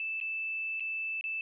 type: tone with dropouts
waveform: sine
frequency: 2637 Hz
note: E7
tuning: in tune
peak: -32 dBFS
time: 0-1.41 s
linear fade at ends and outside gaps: 1 ms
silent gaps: 0.202-0.212 / 0.798-0.805 / 1.211-1.24 s
effects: none